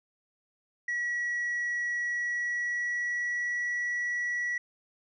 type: tone with pitch glide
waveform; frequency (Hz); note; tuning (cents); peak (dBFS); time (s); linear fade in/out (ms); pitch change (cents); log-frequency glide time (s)
sine; 1927 to 1939.3; B6 to B6; -43 to -32; -26; 0.88-4.58; 5; +11; 2.01-3.71
effects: tanh soft clip ceiling -27 dBFS